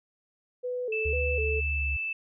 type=tone with vibrato; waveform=sine; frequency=466.2 Hz; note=A#4; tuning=in tune; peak=-29 dBFS; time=0.63-1.61 s; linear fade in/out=20 ms; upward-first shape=square; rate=2 Hz; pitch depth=110 cents each way
type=tone; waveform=sine; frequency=2637 Hz; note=E7; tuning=in tune; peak=-29 dBFS; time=0.92-2.13 s; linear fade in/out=5 ms
type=tone with pitch glide; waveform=sine; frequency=72.7 to 69.34 Hz; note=D2 to C#2; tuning=-17 to +1 cents; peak=-28 dBFS; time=1.05-1.97 s; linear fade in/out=10 ms; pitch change=-82 cents; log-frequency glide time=1.72-1.86 s
effects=none